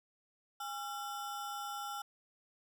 square ring-modulated tone, 1089 Hz, C#6, 31 cents flat, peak -37 dBFS, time 0.6-2.02 s, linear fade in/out 5 ms, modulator 273 Hz, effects none

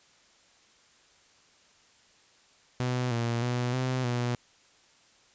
sawtooth tone with pitch steps, 125.1 / 117.5 / 122.9 / 128.4 / 121.8 Hz, B2 / A#2 / B2 / C3 / B2, +23 / +14 / -8 / -32 / -24 cents, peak -23 dBFS, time 2.8-4.35 s, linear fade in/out 0 ms, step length 310 ms, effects white hiss -61 dBFS RMS until 5.34 s + resampled to 16000 Hz

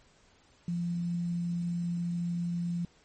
sine tone with quantisation, 172.7 Hz, F3, 19 cents flat, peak -29 dBFS, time 0.68-2.85 s, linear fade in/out 2 ms, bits 9, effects pink hiss -63 dBFS RMS until 3.04 s + MP3 32 kbps

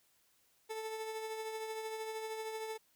30% pulse tone with tremolo, 440 Hz, A4, in tune, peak -35 dBFS, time 0.69-2.78 s, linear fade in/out 20 ms, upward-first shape triangle, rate 13 Hz, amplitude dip 45%, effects white hiss -72 dBFS RMS until 2.95 s

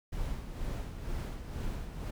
brown noise with tremolo, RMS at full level -35 dBFS, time 0.12-2.11 s, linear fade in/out 10 ms, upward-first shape sine, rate 2.1 Hz, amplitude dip 55%, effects none

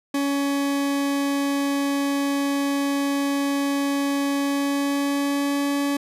40% pulse tone with pitch glide, 280.4 to 283 Hz, C#4 to C#4, +20 to +36 cents, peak -20 dBFS, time 0.14-5.97 s, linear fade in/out 5 ms, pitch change +16 cents, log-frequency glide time 4.37-5.65 s, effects resampled to 32000 Hz

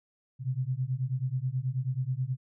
sine beating tone pair, 124.6 / 133.9 Hz, B2 / C3, +16 / +40 cents, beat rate 9.3 Hz, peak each -31 dBFS, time 0.39-2.37 s, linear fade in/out 50 ms, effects none

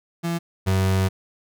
35% pulse tone pair in turn, 169.2 / 94.96 Hz, E3 / F#2, +45 / +45 cents, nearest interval minor seventh, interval 1000 cents, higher first, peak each -21 / -16 dBFS, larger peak second, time 0.23-0.39 / 0.66-1.09 s, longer second, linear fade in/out 20 ms, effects none

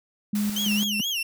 sine tone with tremolo, 207.5 Hz, G#3, 1 cent flat, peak -22 dBFS, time 0.33-1.01 s, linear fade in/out 5 ms, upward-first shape square, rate 3 Hz, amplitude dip 55%
white noise, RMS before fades -36 dBFS, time 0.35-0.84 s, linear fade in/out 2 ms
35% pulse tone with vibrato, 2988 Hz, F#7, 16 cents sharp, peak -23 dBFS, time 0.56-1.23 s, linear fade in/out 5 ms, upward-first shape sine, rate 4.3 Hz, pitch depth 190 cents each way
effects none

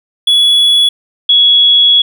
triangle / sine tone pair in turn, 3388 / 3357 Hz, G#7 / G#7, +34 / +18 cents, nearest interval unison, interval 16 cents, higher first, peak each -4 dBFS, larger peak neither, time 0.27-0.89 / 1.29-2.02 s, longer second, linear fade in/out 5 ms, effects none

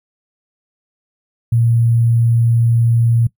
sine tone with sample-and-hold, 116.54 Hz, A#2, in tune, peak -10 dBFS, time 1.52-3.27 s, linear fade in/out 5 ms, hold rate 11025 Hz, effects noise-tail reverb RT60 0.1 s tail -20 dB re dry

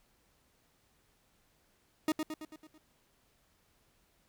40% pulse tone with echo, 311.1 Hz, D#4, in tune, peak -26 dBFS, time 2.08-2.12 s, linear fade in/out 2 ms, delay 110 ms, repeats 6, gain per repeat -5 dB, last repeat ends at 2.78 s, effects pink hiss -71 dBFS RMS until 4.28 s

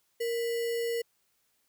sine tone with sample-and-hold, 466.2 Hz, A#4, in tune, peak -28 dBFS, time 0.2-1.02 s, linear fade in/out 10 ms, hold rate 2450 Hz, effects white hiss -73 dBFS RMS until 1.68 s

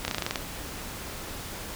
slowing click train, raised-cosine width 0.2 ms, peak -10 dBFS, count 9, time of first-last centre 0.05-0.358 s, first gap 30 ms, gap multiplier 1.07, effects pink hiss -38 dBFS RMS until 1.75 s

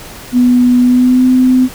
sine tone with pitch glide, 246.9 to 255.3 Hz, B3 to C4, 0 to -42 cents, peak -5 dBFS, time 0.32-1.69 s, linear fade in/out 50 ms, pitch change +58 cents, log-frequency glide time 0.82-1.26 s, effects pink hiss -31 dBFS RMS until 1.74 s

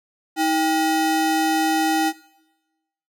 square ring-modulated tone, 556 Hz, C#5, 5 cents sharp, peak -15 dBFS, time 0.36-2.13 s, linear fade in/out 50 ms, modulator 238 Hz, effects noise-tail reverb RT60 1.0 s tail -20 dB re dry

